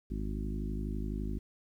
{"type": "harmonic tone with a mistuned harmonic", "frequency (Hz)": 51.91, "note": "G#1", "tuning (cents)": 0, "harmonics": [1, 2, 3, 4, 5, 6, 7], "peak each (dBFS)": [-35, -44, -43, -41, -43, -46, -47], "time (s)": [0.1, 1.39], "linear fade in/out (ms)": 10, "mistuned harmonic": 1, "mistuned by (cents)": 31, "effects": ["11-bit"]}